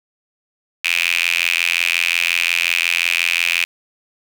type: tone with high-pass filter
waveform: sawtooth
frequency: 85.6 Hz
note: F2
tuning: 34 cents flat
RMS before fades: -18 dBFS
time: 0.84-3.65 s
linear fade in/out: 10 ms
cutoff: 2500 Hz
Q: 7.7
effects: 7-bit